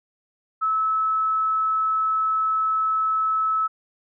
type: tone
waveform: sine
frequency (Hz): 1300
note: E6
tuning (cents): -24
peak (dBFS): -19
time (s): 0.61-3.68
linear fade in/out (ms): 20
effects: none